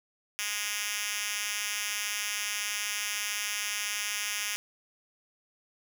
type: tone with high-pass filter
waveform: 5% pulse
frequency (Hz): 207.2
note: G#3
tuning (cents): -4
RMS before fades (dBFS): -33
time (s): 0.39-4.56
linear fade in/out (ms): 0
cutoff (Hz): 3000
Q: 0.94
effects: none